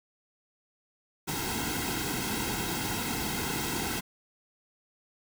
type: noise with comb filter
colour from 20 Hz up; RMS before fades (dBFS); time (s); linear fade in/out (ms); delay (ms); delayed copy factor
pink; -32; 1.27-4.01; 20; 1.7; -0.85
effects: none